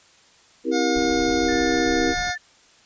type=chord; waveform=sine; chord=C dominant seventh; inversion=none; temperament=just; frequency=261.6 / 327 / 392.4 / 470.9 Hz; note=C4 / E4 / G4 / Bb4; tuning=0 / -14 / +2 / +18 cents; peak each=-25 / -23 / -28 / -25 dBFS; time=0.64-2.15 s; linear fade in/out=50 ms
type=harmonic tone; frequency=718 Hz; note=F5; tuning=48 cents sharp; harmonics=1 / 2 / 3 / 5 / 6 / 7 / 8 / 9; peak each=-27 / -30 / -32 / -34 / -35 / -35 / -36 / -37 dBFS; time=0.71-2.36 s; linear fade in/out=50 ms
type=noise; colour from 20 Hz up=brown; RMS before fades=-35 dBFS; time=0.95-2.31 s; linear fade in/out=10 ms
type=tone; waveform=sine; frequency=1767 Hz; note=A6; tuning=7 cents sharp; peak=-29 dBFS; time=1.48-2.38 s; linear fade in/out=10 ms
effects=white hiss -54 dBFS RMS until 2.85 s + resampled to 16000 Hz